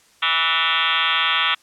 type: tone with frequency modulation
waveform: sine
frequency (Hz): 2300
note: D7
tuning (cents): -37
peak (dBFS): -16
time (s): 0.22-1.55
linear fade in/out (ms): 10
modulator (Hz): 165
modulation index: 7.5
effects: white hiss -55 dBFS RMS until 1.62 s + low-pass 9000 Hz 12 dB/octave